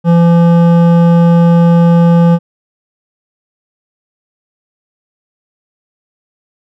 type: tone with hard clipping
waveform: sine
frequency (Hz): 170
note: F3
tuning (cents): -46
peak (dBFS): -6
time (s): 0.04-2.39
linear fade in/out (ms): 50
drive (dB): 12
effects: none